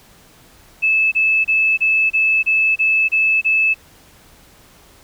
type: tone bursts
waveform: sine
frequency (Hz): 2613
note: E7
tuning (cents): -16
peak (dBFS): -12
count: 9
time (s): 0.82-3.744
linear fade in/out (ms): 20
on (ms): 300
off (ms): 28
effects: pink hiss -48 dBFS RMS until 5.03 s